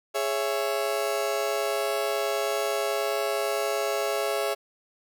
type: chord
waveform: 35% pulse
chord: C# minor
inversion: second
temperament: just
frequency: 415.8 / 554.4 / 665.2 Hz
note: G#4 / C#5 / E5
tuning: +2 / 0 / +16 cents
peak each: -28 dBFS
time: 0.14-4.55 s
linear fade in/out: 20 ms
effects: none